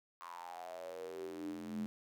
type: tone with high-pass filter sweep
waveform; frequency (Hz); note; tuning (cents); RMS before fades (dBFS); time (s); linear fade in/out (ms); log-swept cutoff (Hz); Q
square; 43.13; F1; -21; -45; 0.21-1.86; 0; 1100 to 200; 8.8
effects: none